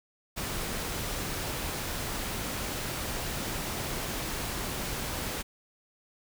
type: noise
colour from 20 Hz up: pink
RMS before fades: -34 dBFS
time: 0.36-5.43 s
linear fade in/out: 20 ms
effects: none